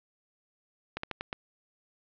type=slowing click train; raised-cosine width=0.3 ms; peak=-17 dBFS; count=5; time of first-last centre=0.97-1.329 s; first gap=64 ms; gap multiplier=1.23; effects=low-pass 4000 Hz 12 dB/octave

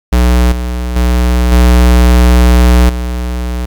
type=tone with level steps; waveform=square; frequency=61 Hz; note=B1; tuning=21 cents flat; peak=-6 / -15 / -8 / -4 / -15 dBFS; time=0.12-3.66 s; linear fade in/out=10 ms; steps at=0.52 / 0.96 / 1.52 / 2.89 s; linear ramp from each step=2 ms; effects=7-bit

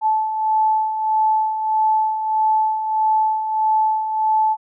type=beating tone pair; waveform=sine; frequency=869 / 870.6 Hz; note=A5 / A5; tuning=-22 / -19 cents; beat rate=1.6 Hz; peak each=-24 / -16 dBFS; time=0.01-4.57 s; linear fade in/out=50 ms; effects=none

